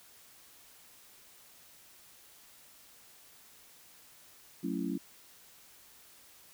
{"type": "chord", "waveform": "sine", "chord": "F# minor seventh", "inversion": "none", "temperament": "just", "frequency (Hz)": [185, 222, 277.5, 333], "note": ["F#3", "A3", "C#4", "E4"], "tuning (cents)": [0, 16, 2, 18], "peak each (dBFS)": [-37, -38, -36, -39], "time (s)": [4.63, 4.98], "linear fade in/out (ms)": 10, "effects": ["white hiss -58 dBFS RMS until 6.53 s"]}